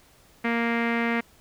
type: tone with low-pass filter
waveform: sawtooth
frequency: 233.1 Hz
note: A#3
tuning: in tune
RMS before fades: -25 dBFS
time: 0.44-1.21 s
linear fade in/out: 10 ms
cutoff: 2100 Hz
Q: 4.2
effects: pink hiss -57 dBFS RMS until 1.4 s